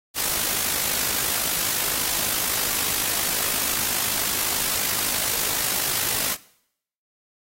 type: noise with amplitude modulation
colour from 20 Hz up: white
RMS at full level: -22 dBFS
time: 0.14-6.37 s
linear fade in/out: 50 ms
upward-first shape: sine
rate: 51.8 Hz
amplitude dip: 50%
effects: noise-tail reverb RT60 0.7 s tail -20 dB re dry + AAC 48 kbps